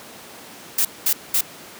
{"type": "noise bursts", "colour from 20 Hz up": "blue", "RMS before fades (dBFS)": -18, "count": 3, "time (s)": [0.78, 1.41], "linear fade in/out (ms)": 5, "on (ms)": 70, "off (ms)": 210, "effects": ["pink hiss -40 dBFS RMS until 1.79 s", "high-pass 200 Hz 12 dB/octave"]}